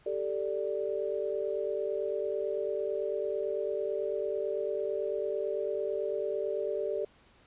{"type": "chord", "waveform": "sine", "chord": "G suspended second", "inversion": "none", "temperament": "just", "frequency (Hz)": [392, 441, 588], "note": ["G4", "A4", "D5"], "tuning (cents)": [0, 4, 2], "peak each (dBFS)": -34, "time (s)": [0.06, 7.05], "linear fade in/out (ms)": 5, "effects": ["pink hiss -62 dBFS RMS until 7.46 s", "resampled to 8000 Hz"]}